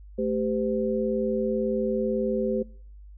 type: tone cluster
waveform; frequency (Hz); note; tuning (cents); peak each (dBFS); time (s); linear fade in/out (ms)
sine; 219.8 / 391.9 / 510; A3 / G4 / C5; -2 / 0 / -44; -28; 0.18-2.63; 10
effects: noise-tail reverb RT60 0.6 s tail -25 dB re dry + added 50 Hz sine -43 dBFS peak until 3.17 s